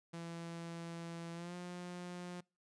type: tone with pitch glide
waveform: sawtooth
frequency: 168.2 to 177.59 Hz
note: E3 to F3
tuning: +35 to +29 cents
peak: -40 dBFS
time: 0.13-2.41 s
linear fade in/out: 10 ms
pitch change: +94 cents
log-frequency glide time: 1.34-1.55 s
effects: noise-tail reverb RT60 0.3 s tail -26 dB re dry + resampled to 22050 Hz